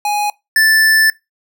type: tone pair in turn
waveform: square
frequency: 830.6 / 1760 Hz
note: G#5 / A6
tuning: 0 / 0 cents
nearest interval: octave + minor second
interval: 1300 cents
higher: second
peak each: -15 / -9 dBFS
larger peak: second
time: 0.05-0.3 / 0.56-1.1 s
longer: second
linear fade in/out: 2 ms
effects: noise-tail reverb RT60 0.2 s tail -22 dB re dry